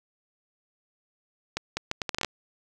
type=accelerating click train; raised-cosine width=0.2 ms; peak=-11 dBFS; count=10; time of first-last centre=1.57-2.247 s; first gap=200 ms; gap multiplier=0.72; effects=none